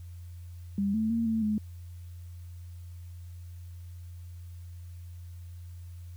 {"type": "tone with pitch steps", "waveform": "sine", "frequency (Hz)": [199.3, 219.6, 229.6, 223, 212.6], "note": ["G3", "A3", "A#3", "A3", "G#3"], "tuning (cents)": [29, -3, -26, 23, 41], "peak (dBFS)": -25, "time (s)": [0.78, 1.58], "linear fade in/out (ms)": 2, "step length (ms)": 160, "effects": ["added 87 Hz sine -41 dBFS peak until 6.16 s", "white hiss -64 dBFS RMS until 6.16 s"]}